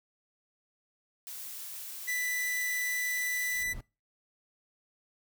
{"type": "noise", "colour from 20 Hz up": "blue", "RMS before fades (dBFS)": -42, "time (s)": [1.27, 3.63], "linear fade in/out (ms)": 0}
{"type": "tone", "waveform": "45% pulse", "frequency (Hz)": 1984, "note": "B6", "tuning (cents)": 7, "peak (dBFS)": -30, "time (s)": [2.07, 3.74], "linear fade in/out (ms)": 20}
{"type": "noise with exponential growth", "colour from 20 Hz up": "brown", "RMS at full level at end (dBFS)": -40, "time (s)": [3.25, 3.81], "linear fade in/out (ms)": 5, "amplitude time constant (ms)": 120}
{"effects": ["noise-tail reverb RT60 0.3 s tail -23 dB re dry"]}